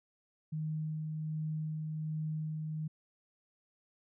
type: tone with tremolo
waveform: sine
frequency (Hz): 155.56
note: D#3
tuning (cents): 0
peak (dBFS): -33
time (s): 0.52-2.88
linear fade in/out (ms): 10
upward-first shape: sine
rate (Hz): 1.3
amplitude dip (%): 25
effects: none